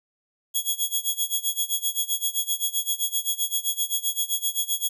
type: tone with tremolo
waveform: 5% pulse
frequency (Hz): 3339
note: G#7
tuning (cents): +9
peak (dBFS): -13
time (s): 0.54-4.89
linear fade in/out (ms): 20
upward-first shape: sine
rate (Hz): 7.7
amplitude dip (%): 90
effects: none